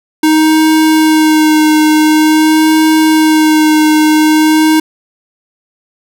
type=tone with vibrato; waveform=square; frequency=311.4 Hz; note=D#4; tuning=2 cents sharp; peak=-6 dBFS; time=0.23-4.8 s; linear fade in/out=5 ms; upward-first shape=sine; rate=0.47 Hz; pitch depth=18 cents each way; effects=none